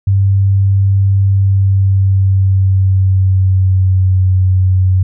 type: tone with pitch glide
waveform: sine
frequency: 97.9 to 93.21 Hz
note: G2 to F#2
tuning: -2 to +13 cents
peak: -7 dBFS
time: 0.07-5.03 s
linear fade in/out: 5 ms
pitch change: -85 cents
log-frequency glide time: 1.24-4.31 s
effects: none